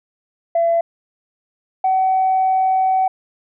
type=tone pair in turn; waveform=sine; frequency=674 / 756.5 Hz; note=E5 / F#5; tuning=+38 / +38 cents; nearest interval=major second; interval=200 cents; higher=second; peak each=-12 dBFS; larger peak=neither; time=0.55-0.81 / 1.84-3.08 s; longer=second; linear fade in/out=5 ms; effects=tanh soft clip ceiling -9 dBFS